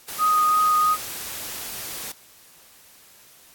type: noise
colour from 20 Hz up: white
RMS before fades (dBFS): -33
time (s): 0.08-2.12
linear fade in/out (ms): 5
type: tone with vibrato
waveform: sine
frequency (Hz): 1244.5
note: D#6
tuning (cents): 0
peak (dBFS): -16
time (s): 0.18-0.97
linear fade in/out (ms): 50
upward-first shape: triangle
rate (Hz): 2.9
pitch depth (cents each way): 10
effects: white hiss -51 dBFS RMS until 3.54 s + AAC 64 kbps